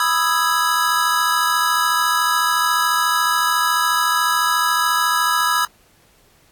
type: chord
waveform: square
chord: E major seventh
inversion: second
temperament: equal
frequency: 987.8 / 1244.5 / 1318.5 / 1661.2 Hz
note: B5 / D#6 / E6 / G#6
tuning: 0 / 0 / 0 / 0 cents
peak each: -22 dBFS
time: 0-5.65 s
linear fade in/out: 2 ms
effects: pink hiss -55 dBFS RMS until 6.51 s + AAC 64 kbps